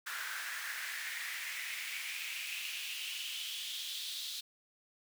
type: noise with high-pass filter sweep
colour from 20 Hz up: pink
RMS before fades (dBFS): -41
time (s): 0.06-4.41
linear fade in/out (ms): 10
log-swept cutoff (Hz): 1500 to 3800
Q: 4.2
effects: none